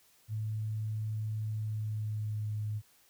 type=tone with pitch glide; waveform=sine; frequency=108.4 to 106.23 Hz; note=A2 to G#2; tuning=-25 to +40 cents; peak=-32 dBFS; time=0.28-2.82 s; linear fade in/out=50 ms; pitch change=-35 cents; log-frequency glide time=1.49-2.53 s; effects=white hiss -65 dBFS RMS until 3.09 s